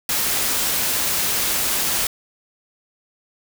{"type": "noise", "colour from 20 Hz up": "white", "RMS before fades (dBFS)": -21, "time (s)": [0.09, 2.07], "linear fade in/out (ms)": 2, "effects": []}